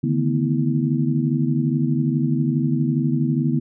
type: tone cluster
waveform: sine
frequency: 144.8 / 157 / 222.4 / 247.2 / 324.8 Hz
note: D3 / D#3 / A3 / B3 / E4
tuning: -24 / +16 / +19 / +2 / -26 cents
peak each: -21 / -26 / -27 / -22 / -27 dBFS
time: 0.03-3.6 s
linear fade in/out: 10 ms
effects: none